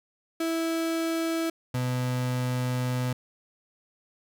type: tone pair in turn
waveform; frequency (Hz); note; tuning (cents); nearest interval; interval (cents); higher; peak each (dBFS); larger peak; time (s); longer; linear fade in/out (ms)
35% pulse; 328.2 / 125.74; E4 / B2; -8 / +32; octave + perfect fourth; 1660; first; -24; neither; 0.4-1.5 / 1.74-3.13; second; 5
effects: none